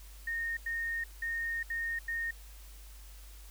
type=tone bursts at uneven times; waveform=sine; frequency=1843 Hz; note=A#6; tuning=20 cents flat; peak=-32 dBFS; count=5; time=0.27-0.57 / 0.66-1.04 / 1.22-1.63 / 1.7-1.99 / 2.08-2.31 s; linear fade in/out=5 ms; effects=added 50 Hz sine -48 dBFS peak until 3.5 s + white hiss -57 dBFS RMS until 3.5 s